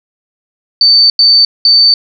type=tone bursts at uneven times; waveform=sine; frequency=4558 Hz; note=C#8; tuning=47 cents sharp; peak=-3 dBFS; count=3; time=0.81-1.1 / 1.19-1.45 / 1.65-1.94 s; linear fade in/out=2 ms; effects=none